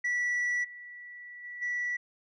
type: tone with level steps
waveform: sine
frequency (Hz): 1953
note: B6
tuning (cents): -20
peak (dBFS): -24 / -43 / -39 / -28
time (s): 0.04-1.97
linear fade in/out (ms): 10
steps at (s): 0.63 / 1.43 / 1.61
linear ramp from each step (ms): 20
effects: tanh soft clip ceiling -26 dBFS